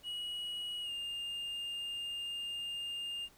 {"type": "tone with pitch glide", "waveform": "triangle", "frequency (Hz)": [2907, 2813], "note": ["F#7", "F7"], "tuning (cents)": [-31, 12], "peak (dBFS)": -36, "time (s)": [0.03, 3.29], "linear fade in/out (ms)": 50, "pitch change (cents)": -57, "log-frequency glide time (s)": [0.82, 0.91], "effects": ["pink hiss -63 dBFS RMS until 3.37 s"]}